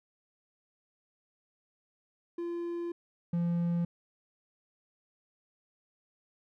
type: tone pair in turn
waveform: triangle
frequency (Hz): 343.3 / 171.65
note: F4 / F3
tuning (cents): -30 / -30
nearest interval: octave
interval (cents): 1200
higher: first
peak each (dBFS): -31 / -25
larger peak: second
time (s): 2.38-2.92 / 3.33-3.85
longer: first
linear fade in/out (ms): 5
effects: none